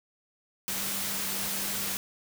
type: tone in noise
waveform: sine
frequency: 196 Hz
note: G3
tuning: in tune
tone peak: -43 dBFS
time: 0.68-1.97 s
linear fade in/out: 0 ms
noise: white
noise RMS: -32 dBFS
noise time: 0.68-1.97 s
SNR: -14 dB
effects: none